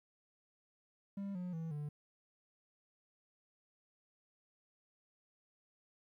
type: tone with pitch steps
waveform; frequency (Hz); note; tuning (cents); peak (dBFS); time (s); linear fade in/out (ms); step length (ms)
triangle; 198.5 / 179.93 / 163.11 / 147.85; G3 / F#3 / E3 / D3; +22 / -48 / -18 / +12; -37; 1.17-1.89; 5; 180
effects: 13-bit